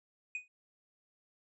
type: tone with exponential decay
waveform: triangle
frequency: 2489 Hz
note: D#7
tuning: in tune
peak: -31 dBFS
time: 0.35-0.48 s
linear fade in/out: 2 ms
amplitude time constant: 28 ms
effects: resampled to 24000 Hz